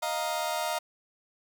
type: chord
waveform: sawtooth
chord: Eb suspended second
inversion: none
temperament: just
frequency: 622.3 / 700 / 933.4 Hz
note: Eb5 / F5 / Bb5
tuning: 0 / +4 / +2 cents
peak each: -29 dBFS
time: 0.02-0.79 s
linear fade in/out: 10 ms
effects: none